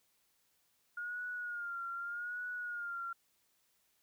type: tone with vibrato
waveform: sine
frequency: 1423 Hz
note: F6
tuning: 32 cents sharp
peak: -38 dBFS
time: 0.97-3.13 s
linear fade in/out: 5 ms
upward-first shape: sine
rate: 0.83 Hz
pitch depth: 58 cents each way
effects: white hiss -75 dBFS RMS until 4.02 s